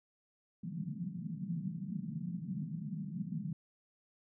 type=band-pass noise; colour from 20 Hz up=white; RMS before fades=-40 dBFS; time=0.63-3.53 s; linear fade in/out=5 ms; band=150 to 200 Hz; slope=48 dB/octave; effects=none